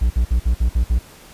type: tone bursts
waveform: triangle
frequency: 59.2 Hz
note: A#1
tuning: 27 cents sharp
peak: -11 dBFS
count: 7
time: 0.01-0.99 s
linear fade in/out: 10 ms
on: 92 ms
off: 56 ms
effects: pink hiss -44 dBFS RMS until 1.33 s + resampled to 32000 Hz